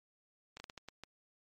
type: slowing click train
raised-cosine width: 0.2 ms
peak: -29 dBFS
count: 7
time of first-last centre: 0.57-1.036 s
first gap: 30 ms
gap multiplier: 1.38
effects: MP3 64 kbps